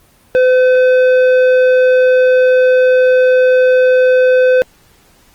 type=tone with tanh clipping; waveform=triangle; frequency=509 Hz; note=C5; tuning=48 cents flat; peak=-8 dBFS; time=0.35-4.62 s; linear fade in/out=0 ms; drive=14 dB; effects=pink hiss -49 dBFS RMS until 5.34 s + Opus 24 kbps